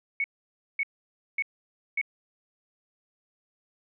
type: tone bursts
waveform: sine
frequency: 2217 Hz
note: C#7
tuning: in tune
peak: -24 dBFS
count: 4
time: 0.2-2.014 s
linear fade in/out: 2 ms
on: 41 ms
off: 550 ms
effects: none